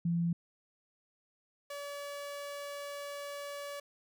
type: tone pair in turn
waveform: sine / sawtooth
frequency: 170 / 571.8 Hz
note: F3 / D5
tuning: -46 / -46 cents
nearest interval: octave + major sixth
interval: 2100 cents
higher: second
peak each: -28 / -36 dBFS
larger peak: first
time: 0.05-0.33 / 1.7-3.8 s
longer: second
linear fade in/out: 5 ms
effects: none